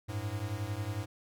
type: beating tone pair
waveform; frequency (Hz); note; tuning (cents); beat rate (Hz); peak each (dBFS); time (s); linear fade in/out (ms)
square; 97.5 / 108.5; G2 / A2; -9 / -24; 11; -38 / -37; 0.08-1.06; 20
effects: none

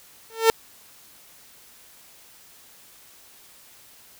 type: tone with exponential growth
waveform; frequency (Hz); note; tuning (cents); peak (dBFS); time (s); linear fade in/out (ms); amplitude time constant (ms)
sawtooth; 450; A4; +39; -6; 0.3-0.5; 0; 43
effects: white hiss -51 dBFS RMS until 4.19 s

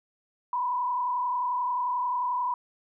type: tone with frequency modulation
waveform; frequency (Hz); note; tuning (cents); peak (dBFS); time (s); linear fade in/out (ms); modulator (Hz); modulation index
sine; 987.8; B5; 0; -25; 0.53-2.54; 2; 31.3; 0.92
effects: none

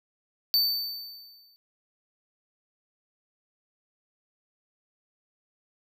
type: tone with exponential decay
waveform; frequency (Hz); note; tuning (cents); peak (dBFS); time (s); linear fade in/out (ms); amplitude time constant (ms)
square; 4558; C#8; +47; -19; 0.54-1.56; 0; 220
effects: none

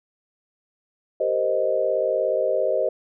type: chord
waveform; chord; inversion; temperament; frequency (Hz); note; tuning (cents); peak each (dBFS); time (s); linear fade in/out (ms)
sine; C minor seventh; second; equal; 392 / 466.2 / 523.3 / 622.3; G4 / Bb4 / C5 / Eb5; 0 / 0 / 0 / 0; -28 / -28 / -23 / -23; 1.2-2.89; 5
effects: none

